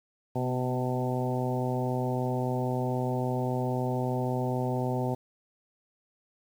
harmonic tone with a mistuned harmonic, 126.8 Hz, B2, 46 cents sharp, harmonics 1 / 2 / 3 / 4 / 5 / 6 / 7, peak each -30 / -33 / -35 / -36 / -37 / -38 / -38 dBFS, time 0.35-5.15 s, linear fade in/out 10 ms, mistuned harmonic 2, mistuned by -26 cents, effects 9-bit

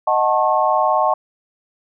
sine chord, D# half-diminished seventh, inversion none, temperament equal with one note detuned, 622.3 / 740 / 880 / 1084.7 Hz, D#5 / F#5 / A5 / C#6, 0 / 0 / 0 / -38 cents, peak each -19 dBFS, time 0.07-1.14 s, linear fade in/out 5 ms, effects none

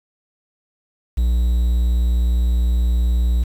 triangle tone with quantisation, 59.7 Hz, A#1, 42 cents sharp, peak -12 dBFS, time 1.17-3.44 s, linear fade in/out 10 ms, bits 7, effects none

